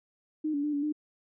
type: tone with pitch steps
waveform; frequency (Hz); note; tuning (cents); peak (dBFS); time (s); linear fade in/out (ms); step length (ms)
sine; 308.2 / 286.4 / 297.4 / 286.4 / 301.4; D#4 / D4 / D4 / D4 / D4; -16 / -43 / +22 / -43 / +45; -27; 0.44-0.925; 10; 97
effects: none